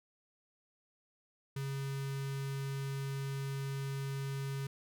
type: tone with notch filter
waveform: square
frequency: 137 Hz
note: C#3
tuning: 20 cents flat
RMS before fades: -38 dBFS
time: 1.56-4.67 s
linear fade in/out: 5 ms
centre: 660 Hz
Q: 1.3
effects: none